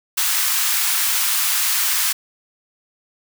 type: high-pass noise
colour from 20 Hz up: white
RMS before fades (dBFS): -19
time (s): 0.17-2.13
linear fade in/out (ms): 10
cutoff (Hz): 1000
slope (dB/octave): 24
effects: none